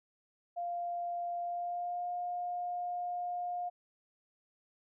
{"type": "tone with pitch glide", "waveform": "sine", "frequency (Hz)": [697, 710], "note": ["F5", "F5"], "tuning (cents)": [-4, 28], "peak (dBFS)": -34, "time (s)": [0.56, 3.7], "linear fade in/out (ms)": 20, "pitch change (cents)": 32, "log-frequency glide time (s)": [1.41, 2.1], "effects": []}